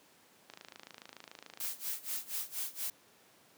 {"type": "click train", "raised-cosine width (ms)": 0.2, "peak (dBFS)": -30, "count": 32, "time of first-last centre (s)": [0.5, 1.648], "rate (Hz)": 27}
{"type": "noise with tremolo", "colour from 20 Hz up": "blue", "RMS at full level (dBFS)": -36, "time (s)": [1.6, 2.9], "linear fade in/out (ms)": 2, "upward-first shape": "sine", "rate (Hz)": 4.2, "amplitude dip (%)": 90}
{"effects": ["pink hiss -63 dBFS RMS until 3.57 s", "high-pass 200 Hz 12 dB/octave"]}